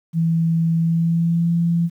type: tone with pitch glide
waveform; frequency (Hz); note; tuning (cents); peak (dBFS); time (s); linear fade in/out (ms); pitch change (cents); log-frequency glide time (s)
sine; 164.81 to 169.35; E3 to E3; 0 to +47; -15; 0.13-1.9; 50; +47; 0.77-1.51
effects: 9-bit